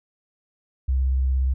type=tone with vibrato; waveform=sine; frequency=65.41 Hz; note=C2; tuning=in tune; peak=-18 dBFS; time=0.88-1.54 s; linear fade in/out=10 ms; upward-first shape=triangle; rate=17 Hz; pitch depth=36 cents each way; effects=none